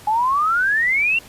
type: exponential sweep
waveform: sine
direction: up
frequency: 830.6 to 2787 Hz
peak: -15 dBFS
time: 0.07-1.19 s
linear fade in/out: 5 ms
effects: pink hiss -43 dBFS RMS until 1.28 s + resampled to 32000 Hz